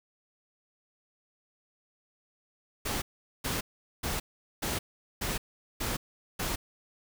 pink noise bursts, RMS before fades -32 dBFS, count 7, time 2.85-6.56 s, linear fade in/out 10 ms, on 170 ms, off 420 ms, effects none

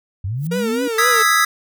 sine linear sweep, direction up, 86.8 to 290.5 Hz, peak -20 dBFS, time 0.24-0.88 s, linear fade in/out 5 ms
violet noise with exponential growth, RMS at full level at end -34 dBFS, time 0.34-0.47 s, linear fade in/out 2 ms, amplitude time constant 27 ms
45% pulse tone with vibrato, 467.5 Hz, A#4, 5 cents sharp, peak -20 dBFS, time 0.51-1.23 s, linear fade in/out 10 ms, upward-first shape triangle, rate 3.9 Hz, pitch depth 120 cents each way
square chord, E major seventh, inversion third, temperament equal, 1244.5 / 1318.5 / 1661.2 / 1975.5 Hz, D#6 / E6 / G#6 / B6, 0 / 0 / 0 / 0 cents, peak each -19 dBFS, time 0.98-1.45 s, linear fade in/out 5 ms
effects none

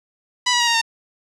10% pulse tone with pitch steps, 987.8 / 968.6 / 949.8 / 931.3 / 913.2 Hz, B5 / B5 / A#5 / A#5 / A#5, 0 / -34 / +32 / -2 / -36 cents, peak -7 dBFS, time 0.46-0.815 s, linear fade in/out 10 ms, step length 71 ms, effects resampled to 24000 Hz + 7-bit

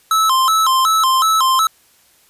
square tone with vibrato, 1169 Hz, D6, 8 cents flat, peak -12 dBFS, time 0.11-1.67 s, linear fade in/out 2 ms, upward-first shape square, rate 2.7 Hz, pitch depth 190 cents each way, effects white hiss -53 dBFS RMS until 2.29 s + resampled to 32000 Hz

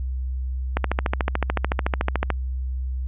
click train, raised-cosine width 0.5 ms, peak -6 dBFS, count 22, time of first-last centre 0.77-2.303 s, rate 13.7 Hz, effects added 64 Hz sine -24 dBFS peak until 3.07 s + resampled to 8000 Hz

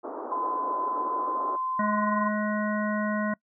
pink band-pass noise, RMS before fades -36 dBFS, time 0.03-1.57 s, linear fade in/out 20 ms, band 290 to 1200 Hz, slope 48 dB/octave
sine tone with pitch glide, 1019 to 1033.2 Hz, C6 to C6, -46 to -22 cents, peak -27 dBFS, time 0.31-2.29 s, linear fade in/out 10 ms, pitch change +24 cents, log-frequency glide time 1.21-1.37 s
harmonic tone, 210.9 Hz, G#3, 27 cents sharp, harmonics 1 / 3 / 5 / 7 / 9, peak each -27 / -32 / -34 / -35 / -37 dBFS, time 1.79-3.34 s, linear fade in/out 5 ms
effects noise-tail reverb RT60 0.1 s tail -24 dB re dry

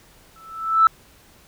sine tone with exponential growth, 1318.5 Hz, E6, in tune, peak -7 dBFS, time 0.36-0.87 s, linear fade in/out 1 ms, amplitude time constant 110 ms, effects tanh soft clip ceiling -4 dBFS + pink hiss -52 dBFS RMS until 1.47 s

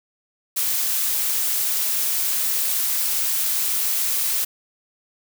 blue noise, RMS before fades -22 dBFS, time 0.56-4.45 s, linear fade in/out 10 ms, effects none

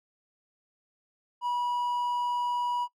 triangle tone, 972 Hz, B5, 28 cents flat, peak -25 dBFS, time 1.41-2.88 s, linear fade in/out 50 ms, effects noise-tail reverb RT60 0.1 s tail -23 dB re dry

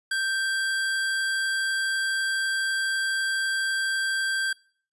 square tone pair together, 1568 / 3308 Hz, G6 / G#7, 0 / -8 cents, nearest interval octave + minor second, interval 1292 cents, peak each -25 / -35 dBFS, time 0.11-4.53 s, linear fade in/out 5 ms, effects noise-tail reverb RT60 0.5 s tail -25 dB re dry + resampled to 24000 Hz

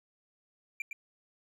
triangle tone with echo, 2366 Hz, D7, 12 cents sharp, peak -31 dBFS, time 0.8-0.82 s, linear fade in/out 2 ms, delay 110 ms, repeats 1, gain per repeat -5 dB, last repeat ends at 0.93 s, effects none

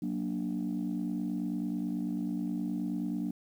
sine chord, Gb augmented, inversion none, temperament equal with one note detuned, 185 / 234.3 / 293.7 Hz, Gb3 / Bb3 / D4, 0 / +9 / 0 cents, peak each -34 dBFS, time 0.02-3.31 s, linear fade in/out 5 ms, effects tanh soft clip ceiling -25 dBFS + 10-bit

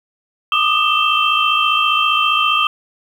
sine tone cluster, 1189 / 1244 / 2671 / 3148 Hz, D6 / D#6 / E7 / G7, +21 / -1 / +22 / +7 cents, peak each -18 dBFS, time 0.52-2.67 s, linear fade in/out 2 ms, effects 7-bit

